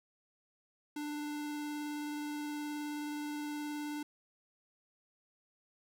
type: tone with vibrato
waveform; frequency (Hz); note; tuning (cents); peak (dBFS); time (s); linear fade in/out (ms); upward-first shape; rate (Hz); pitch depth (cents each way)
square; 296.3; D4; +15; -38; 0.96-4.03; 5; sine; 19; 10
effects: none